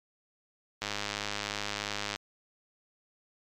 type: click train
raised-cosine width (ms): 0.2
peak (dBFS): -15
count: 139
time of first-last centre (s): 0.82-2.16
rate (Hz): 103
effects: MP3 96 kbps